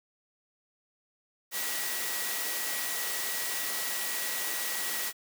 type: tone in noise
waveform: sine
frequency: 1924 Hz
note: B6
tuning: 46 cents flat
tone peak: -40 dBFS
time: 1.51-5.13 s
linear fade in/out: 50 ms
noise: white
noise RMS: -33 dBFS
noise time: 1.51-5.13 s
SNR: -10 dB
effects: high-pass 300 Hz 12 dB/octave